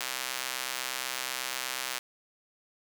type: tone with high-pass filter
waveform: square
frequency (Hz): 64.1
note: C2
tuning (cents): -35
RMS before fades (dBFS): -35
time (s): 0-1.99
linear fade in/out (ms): 5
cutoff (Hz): 1600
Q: 0.51
effects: 9-bit